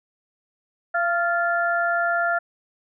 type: tone cluster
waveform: sine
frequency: 685 / 1392 / 1742 Hz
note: F5 / F6 / A6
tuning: -34 / -6 / -18 cents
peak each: -23 / -22 / -29 dBFS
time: 0.94-2.39 s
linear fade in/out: 10 ms
effects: none